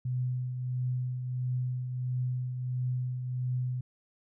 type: tone with tremolo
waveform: sine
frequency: 126 Hz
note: B2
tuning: 35 cents sharp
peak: -27 dBFS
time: 0.05-3.81 s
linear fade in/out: 5 ms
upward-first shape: triangle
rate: 1.5 Hz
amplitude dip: 50%
effects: none